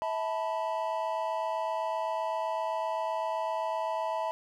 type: chord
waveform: triangle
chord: E suspended fourth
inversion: none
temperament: equal with one note detuned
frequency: 647.6 / 880 / 987.8 Hz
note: E5 / A5 / B5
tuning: -31 / 0 / 0 cents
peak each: -31 / -32 / -33 dBFS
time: 0.02-4.31 s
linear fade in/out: 0 ms
effects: none